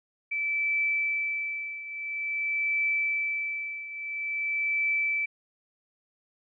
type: tone with tremolo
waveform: sine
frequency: 2318 Hz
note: D7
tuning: 23 cents flat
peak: -23 dBFS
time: 0.31-5.26 s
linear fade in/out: 10 ms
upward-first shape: triangle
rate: 0.49 Hz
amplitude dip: 80%
effects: none